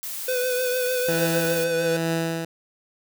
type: noise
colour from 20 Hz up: blue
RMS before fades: -32 dBFS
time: 0.03-1.64 s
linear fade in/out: 0 ms
type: tone with vibrato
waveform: square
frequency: 502 Hz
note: B4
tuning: 28 cents sharp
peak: -23 dBFS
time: 0.28-1.97 s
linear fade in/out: 5 ms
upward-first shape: triangle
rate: 6.6 Hz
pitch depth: 36 cents each way
type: tone with tremolo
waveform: 15% pulse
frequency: 164.81 Hz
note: E3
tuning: in tune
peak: -15 dBFS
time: 1.08-2.45 s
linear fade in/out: 5 ms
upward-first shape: triangle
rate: 1.2 Hz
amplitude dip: 70%
effects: none